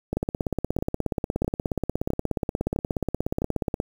two click trains, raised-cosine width 2 ms, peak -12 / -11 dBFS, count 6 / 62, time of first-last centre 0.13-3.419 / 0.17-3.801 s, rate 1.52 / 16.8 Hz, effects 7-bit

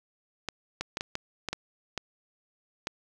clicks, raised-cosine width 0.2 ms, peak -14 dBFS, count 9, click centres 0.487 / 0.81 / 0.971 / 1.009 / 1.154 / 1.487 / 1.53 / 1.977 / 2.871 s, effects none

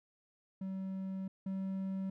triangle tone pair in turn, 190.8 / 191.65 Hz, G3 / G3, -47 / -39 cents, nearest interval unison, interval 8 cents, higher second, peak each -35 / -33 dBFS, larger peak second, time 0.61-1.28 / 1.46-2.1 s, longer first, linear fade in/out 5 ms, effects none

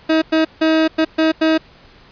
30% pulse tone bursts at uneven times, 318.3 Hz, D#4, 39 cents sharp, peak -9 dBFS, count 6, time 0.09-0.22 / 0.32-0.45 / 0.61-0.88 / 0.98-1.05 / 1.18-1.32 / 1.41-1.58 s, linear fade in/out 10 ms, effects pink hiss -46 dBFS RMS until 2.11 s + resampled to 11025 Hz

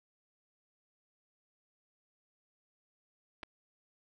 clicks, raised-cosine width 0.3 ms, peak -27 dBFS, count 2, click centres 3.431 / 3.434 s, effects none

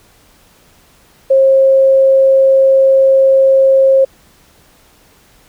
sine tone, 536 Hz, C5, 42 cents sharp, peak -5 dBFS, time 1.3-4.05 s, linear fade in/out 10 ms, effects pink hiss -48 dBFS RMS until 5.48 s

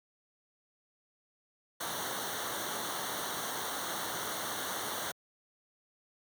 pink noise with comb filter, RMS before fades -37 dBFS, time 1.8-5.12 s, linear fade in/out 10 ms, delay 0.4 ms, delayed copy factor -0.85, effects high-pass 100 Hz 12 dB/octave

